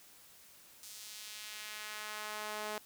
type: tone with high-pass filter sweep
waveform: sawtooth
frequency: 212.3 Hz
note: G#3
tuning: 38 cents sharp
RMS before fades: -44 dBFS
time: 0.83-2.78 s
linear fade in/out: 0 ms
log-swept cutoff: 6000 to 560 Hz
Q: 0.91
effects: white hiss -59 dBFS RMS until 2.85 s